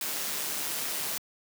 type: noise with amplitude modulation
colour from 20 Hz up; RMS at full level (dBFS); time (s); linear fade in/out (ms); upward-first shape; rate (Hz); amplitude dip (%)
white; -31; 0.01-1.18; 2; sine; 147; 35
effects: high-pass 150 Hz 12 dB/octave